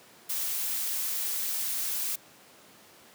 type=noise; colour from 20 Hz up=blue; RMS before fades=-31 dBFS; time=0.29-2.16 s; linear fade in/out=10 ms; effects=pink hiss -54 dBFS RMS until 3.14 s + high-pass 200 Hz 12 dB/octave